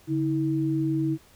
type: tone pair together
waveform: sine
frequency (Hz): 142.99 / 321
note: D3 / E4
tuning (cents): -46 / -46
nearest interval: octave + major second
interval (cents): 1400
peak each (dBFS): -27 / -24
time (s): 0.07-1.18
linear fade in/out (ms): 50
effects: pink hiss -56 dBFS RMS until 1.35 s